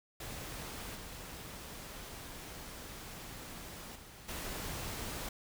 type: noise with level steps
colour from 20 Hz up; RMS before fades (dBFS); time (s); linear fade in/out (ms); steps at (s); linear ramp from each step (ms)
pink; -44 / -47 / -53 / -41; 0.2-5.29; 5; 0.95 / 3.95 / 4.28; 10
effects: none